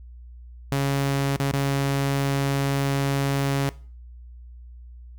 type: tone with dropouts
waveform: sawtooth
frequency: 138.59 Hz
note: C#3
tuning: in tune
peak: -17 dBFS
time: 0.72-3.69 s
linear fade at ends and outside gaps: 0 ms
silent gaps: 1.364-1.4 / 1.514-1.536 s
effects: noise-tail reverb RT60 0.4 s tail -19 dB re dry + added 60 Hz sine -40 dBFS peak until 5.18 s

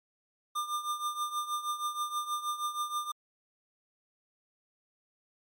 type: tone with tremolo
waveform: square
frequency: 1200 Hz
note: D6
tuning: 37 cents sharp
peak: -29 dBFS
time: 0.55-3.12 s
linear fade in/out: 10 ms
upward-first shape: triangle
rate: 6.3 Hz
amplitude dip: 80%
effects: MP3 64 kbps

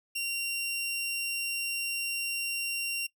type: tone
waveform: sawtooth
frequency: 2760 Hz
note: F7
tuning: 21 cents flat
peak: -27 dBFS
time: 0.15-3.07 s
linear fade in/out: 10 ms
effects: noise-tail reverb RT60 0.1 s tail -20 dB re dry

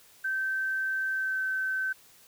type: tone with pitch glide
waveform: sine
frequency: 1550 to 1536.6 Hz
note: G6 to G6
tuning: -20 to -35 cents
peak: -27 dBFS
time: 0.24-1.93 s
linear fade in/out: 10 ms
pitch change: -15 cents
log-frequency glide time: 1.12-1.4 s
effects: white hiss -57 dBFS RMS until 2.27 s

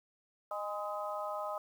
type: harmonic tone with a mistuned harmonic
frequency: 205.6 Hz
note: G#3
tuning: 17 cents flat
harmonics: 3 / 4 / 5 / 6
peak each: -39 / -42 / -43 / -41 dBFS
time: 0.51-1.58 s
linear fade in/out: 2 ms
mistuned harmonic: 6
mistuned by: +37 cents
effects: 10-bit

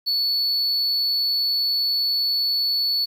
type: tone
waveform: triangle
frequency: 4435 Hz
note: C#8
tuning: in tune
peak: -18 dBFS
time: 0.06-3.06 s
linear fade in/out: 20 ms
effects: 9-bit

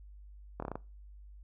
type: slowing click train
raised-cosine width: 1 ms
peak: -23 dBFS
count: 6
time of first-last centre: 0.6-0.756 s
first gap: 24 ms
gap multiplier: 1.13
effects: noise-tail reverb RT60 0.3 s tail -22 dB re dry + added 50 Hz sine -49 dBFS peak until 1.43 s

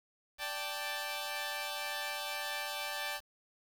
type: chord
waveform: 10% pulse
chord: D suspended fourth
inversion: none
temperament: equal with one note detuned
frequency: 587.3 / 781.7 / 880 Hz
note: D5 / G5 / A5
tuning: 0 / -5 / 0 cents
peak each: -33 dBFS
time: 0.38-3.21 s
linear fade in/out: 50 ms
effects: 9-bit

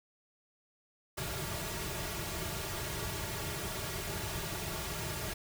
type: noise with comb filter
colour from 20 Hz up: pink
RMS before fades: -38 dBFS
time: 1.17-5.34 s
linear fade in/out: 10 ms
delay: 3.9 ms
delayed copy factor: -0.8
effects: none

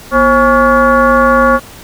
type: tone with frequency modulation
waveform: sine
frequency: 830.6 Hz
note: G#5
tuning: in tune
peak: -5 dBFS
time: 0.11-1.6 s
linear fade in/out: 50 ms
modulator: 294 Hz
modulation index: 2.1
effects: pink hiss -34 dBFS RMS until 1.83 s

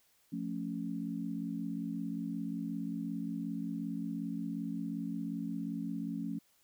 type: chord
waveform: sine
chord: F augmented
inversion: none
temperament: equal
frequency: 174.61 / 220 / 277.2 Hz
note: F3 / A3 / C#4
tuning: 0 / 0 / 0 cents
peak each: -40 / -39 / -39 dBFS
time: 0.32-6.39 s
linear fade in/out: 10 ms
effects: white hiss -70 dBFS RMS until 6.63 s

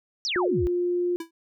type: exponential sweep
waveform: sine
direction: down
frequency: 5920 to 51.1 Hz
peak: -25 dBFS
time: 0.25-0.67 s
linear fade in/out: 0 ms
type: tone with pitch glide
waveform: sine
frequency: 360.4 to 353.4 Hz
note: F#4 to F4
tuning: -45 to +21 cents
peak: -22 dBFS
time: 0.36-1.16 s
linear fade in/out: 0 ms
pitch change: -34 cents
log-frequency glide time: 0.54-0.66 s
type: tone with exponential decay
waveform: square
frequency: 330.5 Hz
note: E4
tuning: 5 cents sharp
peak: -29 dBFS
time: 1.2-1.31 s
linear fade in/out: 5 ms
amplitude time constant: 23 ms
effects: none

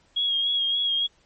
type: tone with vibrato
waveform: sine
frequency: 3288 Hz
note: G#7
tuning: 18 cents flat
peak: -21 dBFS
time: 0.16-1.07 s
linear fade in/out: 10 ms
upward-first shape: sine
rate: 3.5 Hz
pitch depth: 33 cents each way
effects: pink hiss -62 dBFS RMS until 1.25 s + MP3 32 kbps

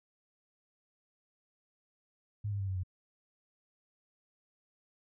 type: tone with pitch steps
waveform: sine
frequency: 103.83 / 100.64 / 97.55 / 94.55 / 91.65 Hz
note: G#2 / G2 / G2 / F#2 / F#2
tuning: 0 / +46 / -8 / +38 / -16 cents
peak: -32 dBFS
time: 2.44-2.835 s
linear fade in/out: 10 ms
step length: 79 ms
effects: none

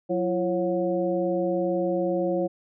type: harmonic tone with a mistuned harmonic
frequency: 181.9 Hz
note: F#3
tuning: 29 cents flat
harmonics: 1 / 2 / 3 / 4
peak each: -30 / -26 / -26 / -34 dBFS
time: 0.09-2.48 s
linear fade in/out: 20 ms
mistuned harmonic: 2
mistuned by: -110 cents
effects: none

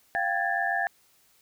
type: tone cluster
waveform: sine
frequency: 694 / 782 / 1659 / 1766 Hz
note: F5 / G5 / G#6 / A6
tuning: -11 / -4 / -2 / +6 cents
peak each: -30 dBFS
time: 0.15-0.87 s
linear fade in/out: 0 ms
effects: white hiss -63 dBFS RMS until 1.41 s

